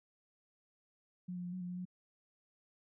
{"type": "tone with pitch steps", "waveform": "sine", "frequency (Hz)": [180.1, 177.9, 176.8, 184.1, 177.7, 179.3, 181.4], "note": ["F#3", "F3", "F3", "F#3", "F3", "F3", "F#3"], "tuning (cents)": [-46, 32, 22, -8, 30, 46, -34], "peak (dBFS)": -39, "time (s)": [1.28, 1.854], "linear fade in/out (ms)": 10, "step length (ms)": 82, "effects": []}